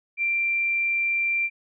sine tone, 2362 Hz, D7, 9 cents sharp, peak -21 dBFS, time 0.17-1.5 s, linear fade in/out 50 ms, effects none

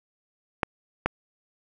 clicks, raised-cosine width 0.5 ms, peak -7 dBFS, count 2, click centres 0.632 / 1.06 s, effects none

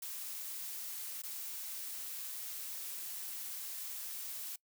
blue noise with dropouts, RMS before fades -43 dBFS, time 0.02-4.56 s, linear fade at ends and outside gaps 5 ms, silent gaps 1.22-1.234 s, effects noise-tail reverb RT60 0.1 s tail -23 dB re dry

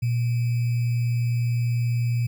sine tone with sample-and-hold, 119.4 Hz, A#2, 42 cents sharp, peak -20 dBFS, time 0.02-2.27 s, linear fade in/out 10 ms, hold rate 2450 Hz, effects none

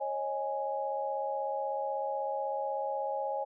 sine chord, C# suspended second, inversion none, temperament equal with one note detuned, 546.1 / 622.3 / 830.6 Hz, C#5 / D#5 / G#5, -26 / 0 / 0 cents, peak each -35 / -38 / -34 dBFS, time 0-3.45 s, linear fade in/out 20 ms, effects none

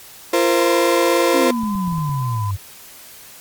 35% pulse chord, F suspended fourth, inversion none, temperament equal with one note detuned, 342 / 466.2 / 523.3 Hz, F4 / Bb4 / C5, -36 / 0 / 0 cents, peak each -16 / -19 / -16 dBFS, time 0.33-1.51 s, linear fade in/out 5 ms
sine tone with vibrato, 1013 Hz, B5, 44 cents sharp, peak -26 dBFS, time 0.59-2.51 s, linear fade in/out 2 ms, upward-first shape sine, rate 3.7 Hz, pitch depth 21 cents each way
sine exponential sweep, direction down, 289.5 to 93.8 Hz, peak -19 dBFS, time 1.33-2.57 s, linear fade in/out 20 ms
clicks, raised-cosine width 5 ms, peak -21 dBFS, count 6, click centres 1.634 / 1.753 / 1.879 / 1.924 / 1.982 / 2.095 s
effects white hiss -41 dBFS RMS until 3.4 s + Opus 48 kbps

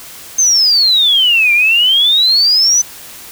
sine exponential two-way sweep, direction down then up, 6380 to 2349 to 6100 Hz, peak -7 dBFS, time 0.38-2.82 s, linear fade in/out 10 ms, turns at 1.53 s, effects white hiss -33 dBFS RMS until 3.31 s

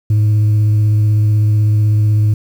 sine tone with vibrato, 106.2 Hz, G#2, 39 cents sharp, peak -6 dBFS, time 0.1-2.34 s, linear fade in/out 5 ms, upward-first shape sine, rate 16 Hz, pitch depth 16 cents each way, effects tanh soft clip ceiling -8 dBFS + 7-bit

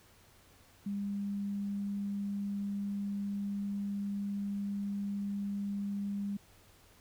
sine tone, 201.1 Hz, G3, 44 cents sharp, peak -33 dBFS, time 0.86-6.37 s, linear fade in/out 5 ms, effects added 93 Hz sine -67 dBFS peak until 7 s + pink hiss -62 dBFS RMS until 7 s

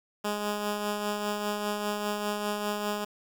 10% pulse tone with tremolo, 207.7 Hz, G#3, in tune, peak -19 dBFS, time 0.24-3.05 s, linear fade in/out 10 ms, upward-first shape triangle, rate 5 Hz, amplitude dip 45%, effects 9-bit

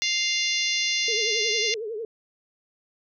harmonic tone, 698.5 Hz, F5, in tune, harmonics 3 / 4 / 5 / 6 / 7 / 8 / 9, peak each -28 / -29 / -30 / -31 / -31 / -32 / -33 dBFS, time 0.02-1.74 s, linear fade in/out 0 ms
sine tone with vibrato, 440 Hz, A4, in tune, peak -29 dBFS, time 1.08-2.05 s, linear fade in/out 2 ms, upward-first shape triangle, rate 11 Hz, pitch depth 140 cents each way
effects none

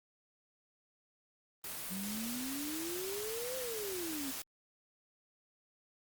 white noise, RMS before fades -42 dBFS, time 1.64-4.42 s, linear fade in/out 2 ms
sine exponential two-way sweep, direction up then down, 185 to 523.3 to 261.3 Hz, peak -39 dBFS, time 1.9-4.32 s, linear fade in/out 20 ms, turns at 3.57 s
effects Opus 32 kbps

